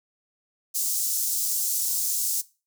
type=high-pass noise; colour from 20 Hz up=pink; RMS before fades=-26 dBFS; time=0.74-2.42 s; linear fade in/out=20 ms; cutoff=6100 Hz; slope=24 dB/octave; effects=noise-tail reverb RT60 0.3 s tail -19 dB re dry